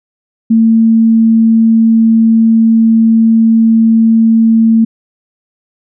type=tone; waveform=sine; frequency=225.3 Hz; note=A3; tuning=41 cents sharp; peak=-4 dBFS; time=0.5-4.85 s; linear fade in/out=10 ms; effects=none